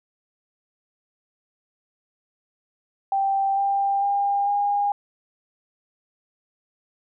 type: tone with pitch steps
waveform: sine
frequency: 784 / 793.6 / 803.3 / 813.1 Hz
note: G5 / G5 / G5 / G#5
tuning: 0 / +21 / +42 / -37 cents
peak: -19 dBFS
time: 3.12-4.92 s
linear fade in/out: 2 ms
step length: 450 ms
effects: none